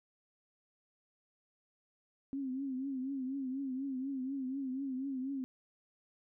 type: tone with vibrato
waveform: sine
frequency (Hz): 266.4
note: C4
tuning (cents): +31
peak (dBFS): -35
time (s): 2.33-5.44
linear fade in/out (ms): 0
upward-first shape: triangle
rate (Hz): 4.1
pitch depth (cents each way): 96
effects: none